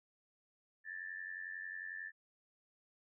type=tone with amplitude modulation; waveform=sine; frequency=1760 Hz; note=A6; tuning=in tune; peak=-39 dBFS; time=0.84-2.12 s; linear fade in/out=50 ms; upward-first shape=sine; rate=91.1 Hz; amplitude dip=80%; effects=none